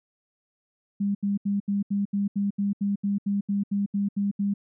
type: tone bursts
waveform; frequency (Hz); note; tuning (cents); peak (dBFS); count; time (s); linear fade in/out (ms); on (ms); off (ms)
sine; 201; G3; +44; -22; 16; 1-4.54; 10; 150; 76
effects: none